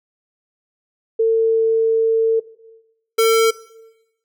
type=tone pair in turn; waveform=sine / square; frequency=449.7 / 449.7 Hz; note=A4 / A4; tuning=+38 / +38 cents; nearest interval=unison; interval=0 cents; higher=neither; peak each=-12 dBFS; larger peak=neither; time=1.19-2.4 / 3.18-3.51 s; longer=first; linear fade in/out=10 ms; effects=noise-tail reverb RT60 1.0 s tail -19 dB re dry